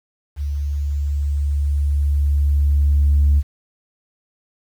sine tone with level ramp, 71.9 Hz, D2, 36 cents flat, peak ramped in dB -20 to -9 dBFS, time 0.36-3.43 s, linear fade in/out 50 ms, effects tanh soft clip ceiling -8 dBFS + 8-bit

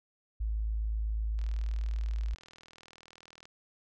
sine tone, 54 Hz, A1, 32 cents flat, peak -29 dBFS, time 0.4-2.35 s, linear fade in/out 10 ms
click train, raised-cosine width 0.2 ms, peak -34 dBFS, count 84, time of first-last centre 1.39-3.455 s, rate 40.2 Hz
effects none

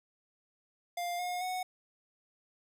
square tone with pitch steps, 700 / 717 / 737 Hz, F5 / F5 / F#5, +4 / +45 / -7 cents, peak -34 dBFS, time 0.97-1.63 s, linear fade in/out 5 ms, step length 220 ms, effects none

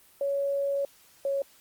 sine tone pair in turn, 559 / 552.9 Hz, C#5 / C#5, +14 / -5 cents, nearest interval unison, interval 19 cents, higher first, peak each -25 dBFS, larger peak neither, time 0.21-0.85 / 1.25-1.42 s, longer first, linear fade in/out 2 ms, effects white hiss -58 dBFS RMS until 1.6 s + Opus 32 kbps

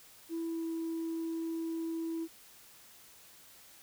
sine tone with pitch glide, 330.7 to 328.2 Hz, E4 to E4, +6 to -8 cents, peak -32 dBFS, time 0.29-2.28 s, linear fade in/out 50 ms, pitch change -14 cents, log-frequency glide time 0.46-0.65 s, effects tanh soft clip ceiling -31 dBFS + white hiss -57 dBFS RMS until 3.82 s

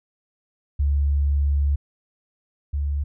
sine tone pair in turn, 71.2 / 71.7 Hz, C#2 / D2, +47 / -41 cents, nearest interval unison, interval 12 cents, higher second, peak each -17 / -21 dBFS, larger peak first, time 0.79-1.76 / 2.73-3.04 s, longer first, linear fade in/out 10 ms, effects none

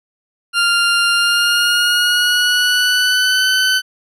20% pulse tone with pitch glide, 1396.9 to 1514.6 Hz, F6 to F#6, 0 to +40 cents, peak -7 dBFS, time 0.53-3.82 s, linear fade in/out 50 ms, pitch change +140 cents, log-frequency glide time 1.14-3.47 s, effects low-pass 11000 Hz 12 dB/octave

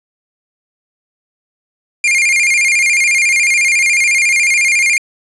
45% pulse tone with vibrato, 2260 Hz, C#7, 33 cents sharp, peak -9 dBFS, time 2.04-4.98 s, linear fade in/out 2 ms, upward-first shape square, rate 14 Hz, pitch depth 100 cents each way, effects resampled to 24000 Hz + 8-bit

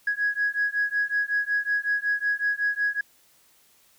sine beating tone pair, 1661.2 / 1666.6 Hz, G#6 / G#6, 0 / +6 cents, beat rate 5.4 Hz, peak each -25 dBFS, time 0.07-3.01 s, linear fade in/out 5 ms, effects tanh soft clip ceiling -16 dBFS + white hiss -60 dBFS RMS until 3.98 s

